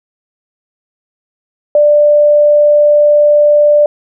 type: tone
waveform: sine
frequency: 591 Hz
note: D5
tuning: 11 cents sharp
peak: -4 dBFS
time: 1.75-3.86 s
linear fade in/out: 2 ms
effects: none